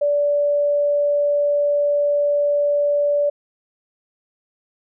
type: tone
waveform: sine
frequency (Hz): 580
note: D5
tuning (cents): -22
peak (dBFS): -15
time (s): 0.01-3.3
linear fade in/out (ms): 10
effects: none